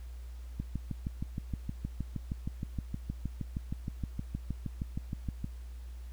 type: click train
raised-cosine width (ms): 5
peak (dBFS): -22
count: 32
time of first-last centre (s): 0.6-5.444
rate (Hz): 6.4
effects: added 60 Hz sine -41 dBFS peak until 6.12 s + pink hiss -62 dBFS RMS until 6.12 s